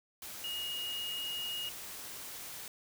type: tone in noise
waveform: sine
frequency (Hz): 2869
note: F7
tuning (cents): +46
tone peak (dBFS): -36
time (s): 0.44-1.69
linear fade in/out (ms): 2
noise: white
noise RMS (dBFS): -45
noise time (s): 0.22-2.68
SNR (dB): +6
effects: none